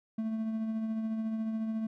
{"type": "tone with tremolo", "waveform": "triangle", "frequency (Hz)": 221.3, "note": "A3", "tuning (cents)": 10, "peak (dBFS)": -27, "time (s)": [0.18, 1.87], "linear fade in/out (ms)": 5, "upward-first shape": "triangle", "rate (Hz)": 14, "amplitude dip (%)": 40, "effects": []}